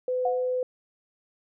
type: tone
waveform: sine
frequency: 505 Hz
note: B4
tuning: 39 cents sharp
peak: -24 dBFS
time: 0.08-0.63 s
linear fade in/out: 2 ms
type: tone with exponential decay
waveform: sine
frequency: 726 Hz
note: F#5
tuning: 33 cents flat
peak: -22 dBFS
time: 0.25-0.56 s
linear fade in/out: 5 ms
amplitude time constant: 67 ms
effects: none